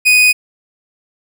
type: tone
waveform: 40% pulse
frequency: 2489 Hz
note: D#7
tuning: in tune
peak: -6 dBFS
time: 0.05-0.33 s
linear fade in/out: 20 ms
effects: none